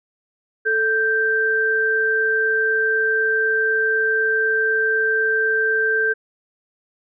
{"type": "tone pair together", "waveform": "sine", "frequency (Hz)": [440, 1568], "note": ["A4", "G6"], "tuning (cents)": [0, 0], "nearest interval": "octave + minor seventh", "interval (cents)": 2200, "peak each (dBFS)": [-22, -17], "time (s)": [0.65, 6.14], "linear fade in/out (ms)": 20, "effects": []}